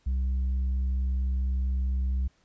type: tone with tanh clipping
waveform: sine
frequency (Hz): 64.6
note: C2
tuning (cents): -21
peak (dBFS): -25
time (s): 0.06-2.28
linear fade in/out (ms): 10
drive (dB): 3
effects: pink hiss -67 dBFS RMS until 2.44 s + resampled to 16000 Hz